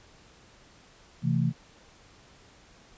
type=chord; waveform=sine; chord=A minor; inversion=first; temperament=equal; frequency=130.81 / 164.81 / 220 Hz; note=C3 / E3 / A3; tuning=0 / 0 / 0 cents; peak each=-26 / -26 / -30 dBFS; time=1.22-1.53 s; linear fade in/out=50 ms; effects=pink hiss -56 dBFS RMS until 2.97 s + resampled to 16000 Hz